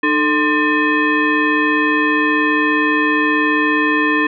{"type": "tone with frequency modulation", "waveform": "sine", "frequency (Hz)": 1046.5, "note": "C6", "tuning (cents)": 0, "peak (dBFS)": -12, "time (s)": [0.03, 4.27], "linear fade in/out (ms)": 5, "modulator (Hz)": 744, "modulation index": 1.7, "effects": []}